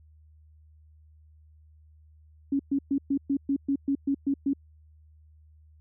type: tone bursts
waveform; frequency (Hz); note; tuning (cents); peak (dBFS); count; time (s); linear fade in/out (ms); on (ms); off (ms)
sine; 277.2; C#4; 0; -22; 11; 2.52-4.534; 5; 74; 120
effects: added 77 Hz sine -53 dBFS peak until 5.8 s